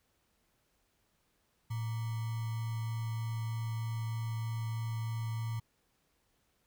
sine tone with sample-and-hold, 112.9 Hz, A2, 45 cents sharp, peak -33 dBFS, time 1.7-5.6 s, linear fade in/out 10 ms, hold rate 1050 Hz, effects pink hiss -75 dBFS RMS until 6.66 s

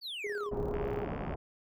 triangle exponential sweep, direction down, 4700 to 971 Hz, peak -36 dBFS, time 0.01-0.51 s, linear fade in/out 50 ms
sine tone with tremolo, 412.2 Hz, G#4, 13 cents flat, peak -33 dBFS, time 0.24-1.05 s, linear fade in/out 5 ms, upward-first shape square, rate 18 Hz, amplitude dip 45%
pink low-pass noise, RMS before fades -37 dBFS, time 0.51-1.36 s, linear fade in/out 10 ms, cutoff 920 Hz, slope 24 dB/octave
click train, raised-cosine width 0.5 ms, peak -28 dBFS, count 42, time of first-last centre 0.74-1.339 s, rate 68.5 Hz
effects none

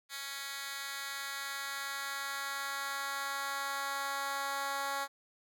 10% pulse tone with high-pass filter sweep, 277.2 Hz, C#4, in tune, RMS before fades -38 dBFS, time 0.09-5.08 s, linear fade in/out 50 ms, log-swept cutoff 2400 to 790 Hz, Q 1.1, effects none

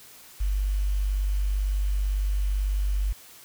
sine tone with quantisation, 49 Hz, G1, in tune, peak -22 dBFS, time 0.4-3.13 s, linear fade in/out 10 ms, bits 8, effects white hiss -49 dBFS RMS until 3.44 s

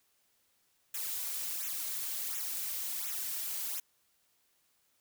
blue noise with flanger, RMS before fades -37 dBFS, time 0.94-3.8 s, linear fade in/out 5 ms, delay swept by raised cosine 0.21 to 4.01 ms, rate 1.4 Hz, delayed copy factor -0.85, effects white hiss -73 dBFS RMS until 5 s

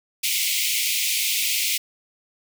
pink high-pass noise, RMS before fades -23 dBFS, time 0.23-1.78 s, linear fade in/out 10 ms, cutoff 2100 Hz, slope 96 dB/octave, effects none

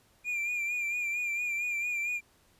triangle tone with vibrato, 2400 Hz, D7, 37 cents sharp, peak -28 dBFS, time 0.24-2.21 s, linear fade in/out 50 ms, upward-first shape sine, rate 4.4 Hz, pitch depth 45 cents each way, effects pink hiss -65 dBFS RMS until 2.59 s + resampled to 32000 Hz

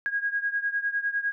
sine beating tone pair, 1637 / 1646.9 Hz, G#6 / G#6, -25 / -15 cents, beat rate 9.9 Hz, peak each -27 / -30 dBFS, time 0.06-1.32 s, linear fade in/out 0 ms, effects none

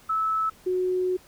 sine tone pair in turn, 1305 / 366.9 Hz, E6 / F#4, -18 / -15 cents, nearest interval octave + minor seventh, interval 2197 cents, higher first, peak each -22 dBFS, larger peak neither, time 0.09-0.5 / 0.66-1.17 s, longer second, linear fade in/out 10 ms, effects pink hiss -54 dBFS RMS until 1.27 s

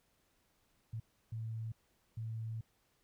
sine tone bursts at uneven times, 112.1 Hz, A2, 33 cents sharp, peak -38 dBFS, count 3, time 0.93-1 / 1.32-1.72 / 2.17-2.61 s, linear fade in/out 5 ms, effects pink hiss -75 dBFS RMS until 3.03 s

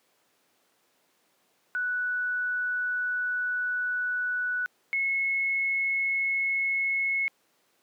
sine tone pair in turn, 1480 / 2183 Hz, F#6 / C#7, 0 / -27 cents, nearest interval perfect fifth, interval 673 cents, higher second, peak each -26 / -24 dBFS, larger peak second, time 1.75-4.66 / 4.93-7.28 s, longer first, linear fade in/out 0 ms, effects pink hiss -68 dBFS RMS until 7.82 s + high-pass 300 Hz 12 dB/octave

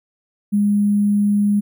sine tone with sample-and-hold, 204.9 Hz, G#3, 23 cents flat, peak -13 dBFS, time 0.52-1.61 s, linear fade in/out 20 ms, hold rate 11025 Hz, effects none

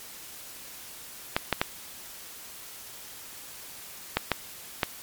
clicks, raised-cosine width 0.3 ms, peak -6 dBFS, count 6, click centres 1.365 / 1.527 / 1.615 / 4.17 / 4.317 / 4.832 s, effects white hiss -44 dBFS RMS until 5.02 s + MP3 96 kbps

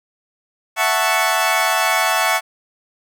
20% pulse chord, F# minor seventh, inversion third, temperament equal, 659.3 / 740 / 880 / 1108.7 Hz, E5 / F#5 / A5 / C#6, 0 / 0 / 0 / 0 cents, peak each -16 dBFS, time 0.76-2.41 s, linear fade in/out 50 ms, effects none

